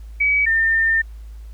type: tone pair in turn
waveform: sine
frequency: 2276 / 1806.5 Hz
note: C#7 / A6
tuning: +45 / +45 cents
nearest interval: major third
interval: 400 cents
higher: first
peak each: -14 dBFS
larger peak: neither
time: 0.2-0.46 / 0.46-1.02 s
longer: second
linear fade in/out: 10 ms
effects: added 54 Hz sine -33 dBFS peak until 1.53 s + pink hiss -57 dBFS RMS until 1.53 s